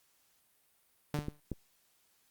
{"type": "tone with exponential decay", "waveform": "sawtooth", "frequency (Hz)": 147.8, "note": "D3", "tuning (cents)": 11, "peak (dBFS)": -26, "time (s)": [1.14, 1.4], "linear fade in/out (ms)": 0, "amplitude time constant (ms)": 56}
{"type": "clicks", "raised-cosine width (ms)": 3, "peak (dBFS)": -23, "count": 3, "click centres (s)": [1.189, 1.284, 1.517]}
{"effects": ["white hiss -71 dBFS RMS until 2.3 s", "Opus 48 kbps"]}